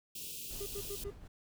white band-stop noise, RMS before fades -44 dBFS, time 0.15-1.04 s, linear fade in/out 5 ms, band 510 to 2500 Hz, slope 96 dB/octave
brown noise with tremolo, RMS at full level -46 dBFS, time 0.5-1.28 s, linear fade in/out 10 ms, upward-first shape sine, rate 4 Hz, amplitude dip 50%
triangle tone bursts, 402.1 Hz, G4, 44 cents sharp, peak -37 dBFS, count 4, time 0.6-1.107 s, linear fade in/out 10 ms, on 63 ms, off 85 ms
effects none

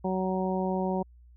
harmonic tone, 187.1 Hz, F#3, 20 cents sharp, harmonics 1 / 2 / 3 / 4 / 5, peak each -29 / -32 / -34 / -35 / -36 dBFS, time 0.04-1.03 s, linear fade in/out 10 ms, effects added 60 Hz sine -51 dBFS peak until 1.36 s

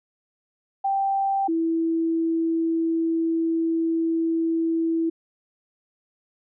sine tone pair in turn, 784 / 328.4 Hz, G5 / E4, 0 / -6 cents, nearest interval octave + minor third, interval 1506 cents, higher first, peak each -20 dBFS, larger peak neither, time 0.84-1.48 / 1.48-5.1 s, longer second, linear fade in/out 10 ms, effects none

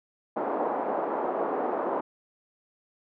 white band-pass noise, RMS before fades -29 dBFS, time 0.36-2.01 s, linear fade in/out 10 ms, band 280 to 910 Hz, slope 24 dB/octave, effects none

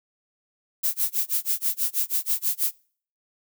violet noise with tremolo, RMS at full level -22 dBFS, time 0.83-2.72 s, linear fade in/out 10 ms, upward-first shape sine, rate 6.2 Hz, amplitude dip 100%, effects noise-tail reverb RT60 0.5 s tail -26 dB re dry

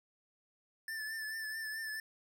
square tone with vibrato, 1760 Hz, A6, in tune, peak -39 dBFS, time 0.88-2 s, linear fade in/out 2 ms, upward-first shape triangle, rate 4.6 Hz, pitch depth 44 cents each way, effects none

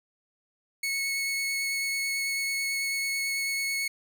sawtooth tone with vibrato, 2200 Hz, C#7, 14 cents flat, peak -24 dBFS, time 0.83-3.88 s, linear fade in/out 5 ms, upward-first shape sine, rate 9.1 Hz, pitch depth 9 cents each way, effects none

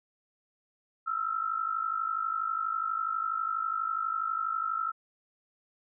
sine tone pair together, 1302 / 1354.2 Hz, E6 / E6, -22 / +46 cents, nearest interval minor second, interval 68 cents, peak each -31 / -32 dBFS, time 1.06-4.92 s, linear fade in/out 20 ms, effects none

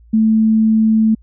sine tone, 220 Hz, A3, in tune, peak -9 dBFS, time 0.13-1.15 s, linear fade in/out 10 ms, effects added 57 Hz sine -42 dBFS peak until 1.22 s

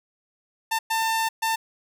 sawtooth tone bursts at uneven times, 896 Hz, A5, 31 cents sharp, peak -18 dBFS, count 3, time 0.71-0.79 / 0.9-1.29 / 1.42-1.56 s, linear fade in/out 10 ms, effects none

